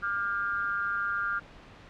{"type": "tone with amplitude modulation", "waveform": "sine", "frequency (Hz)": 1396.9, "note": "F6", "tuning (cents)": 0, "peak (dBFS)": -23, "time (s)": [0.02, 1.4], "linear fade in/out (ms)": 20, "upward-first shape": "sine", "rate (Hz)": 200, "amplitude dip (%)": 95, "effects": ["pink hiss -50 dBFS RMS until 1.89 s", "low-pass 3000 Hz 12 dB/octave"]}